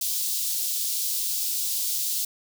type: high-pass noise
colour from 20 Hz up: white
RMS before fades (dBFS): -27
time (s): 0.01-2.25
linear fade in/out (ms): 5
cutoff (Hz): 3700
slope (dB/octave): 24
effects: none